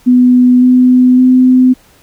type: tone with pitch steps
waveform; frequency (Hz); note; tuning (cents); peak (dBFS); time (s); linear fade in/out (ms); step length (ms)
sine; 249.1 / 252 / 254.9; B3 / B3 / C4; +15 / +35 / -45; -3; 0.06-1.74; 20; 560
effects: pink hiss -46 dBFS RMS until 2.02 s